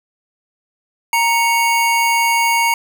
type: tone pair together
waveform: square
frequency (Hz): 932.3 / 2217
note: A#5 / C#7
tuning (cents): 0 / 0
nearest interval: octave + minor third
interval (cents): 1500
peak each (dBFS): -15 / -18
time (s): 1.13-2.74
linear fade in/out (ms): 2
effects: none